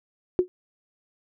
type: tone with exponential decay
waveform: sine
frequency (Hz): 363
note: F#4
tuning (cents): -33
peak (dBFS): -12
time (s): 0.39-0.48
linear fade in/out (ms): 0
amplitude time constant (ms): 19
effects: none